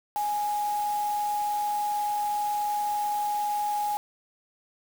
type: tone in noise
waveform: sine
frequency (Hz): 830.6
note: G#5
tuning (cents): 0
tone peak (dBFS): -25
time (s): 0.16-3.97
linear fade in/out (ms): 0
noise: white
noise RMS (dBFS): -42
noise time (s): 0.16-3.97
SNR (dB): +14
effects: none